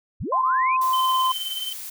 sine linear sweep, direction up, 33.78 to 2592 Hz, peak -26 dBFS, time 0.2-0.77 s, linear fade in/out 10 ms
sine tone, 1036 Hz, C6, 17 cents flat, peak -18 dBFS, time 0.32-1.32 s, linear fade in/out 5 ms
blue noise, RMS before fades -35 dBFS, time 0.81-1.9 s, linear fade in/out 5 ms
triangle tone with tremolo, 3083 Hz, G7, 29 cents flat, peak -23 dBFS, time 0.93-1.73 s, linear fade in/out 5 ms, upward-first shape triangle, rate 19 Hz, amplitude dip 70%
effects none

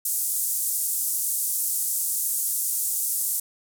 pink band-pass noise, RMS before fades -26 dBFS, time 0.05-3.4 s, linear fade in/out 5 ms, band 8200 to 15000 Hz, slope 24 dB/octave, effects none

